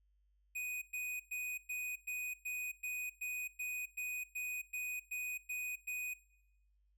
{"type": "tone bursts", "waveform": "square", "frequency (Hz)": 2489, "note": "D#7", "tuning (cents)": 0, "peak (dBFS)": -39, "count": 15, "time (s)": [0.55, 6.14], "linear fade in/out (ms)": 10, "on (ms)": 270, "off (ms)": 110, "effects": ["noise-tail reverb RT60 0.9 s tail -20 dB re dry", "added 50 Hz sine -70 dBFS peak until 6.97 s"]}